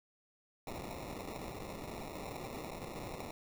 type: noise with sample-and-hold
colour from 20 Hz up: blue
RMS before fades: -44 dBFS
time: 0.67-3.31 s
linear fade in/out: 2 ms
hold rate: 1575 Hz
effects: none